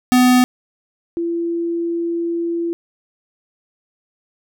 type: tone pair in turn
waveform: square / sine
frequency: 250.6 / 338.6 Hz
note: B3 / E4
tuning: +25 / +46 cents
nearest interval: perfect fourth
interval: 521 cents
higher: second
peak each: -10 / -18 dBFS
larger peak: first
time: 0.12-0.44 / 1.17-2.73 s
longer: second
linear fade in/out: 0 ms
effects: none